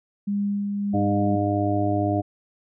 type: tone with tremolo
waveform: sine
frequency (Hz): 202.4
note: G#3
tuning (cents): -44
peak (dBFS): -21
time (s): 0.27-1.36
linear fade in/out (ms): 10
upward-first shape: sine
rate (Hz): 1.7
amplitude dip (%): 30
type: harmonic tone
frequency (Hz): 101.7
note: G#2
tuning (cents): -36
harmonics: 1 / 2 / 3 / 4 / 6 / 7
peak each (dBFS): -25 / -33 / -24 / -33 / -28 / -27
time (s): 0.93-2.22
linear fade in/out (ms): 20
effects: none